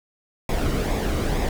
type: noise with flanger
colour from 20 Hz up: brown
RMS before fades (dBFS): -23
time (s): 0.49-1.49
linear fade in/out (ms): 2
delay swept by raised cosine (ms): 0.67 to 1.19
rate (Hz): 2.2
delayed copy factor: -0.5
effects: none